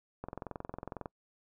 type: click train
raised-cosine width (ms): 1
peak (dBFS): -25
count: 19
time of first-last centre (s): 0.24-1.058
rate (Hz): 22
effects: noise-tail reverb RT60 0.1 s tail -25 dB re dry